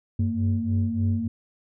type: tone cluster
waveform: sine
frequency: 94.6 / 98 / 229.4 Hz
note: F#2 / G2 / A#3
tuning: +39 / 0 / -28 cents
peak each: -25 dBFS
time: 0.19-1.28 s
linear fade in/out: 5 ms
effects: tanh soft clip ceiling -14 dBFS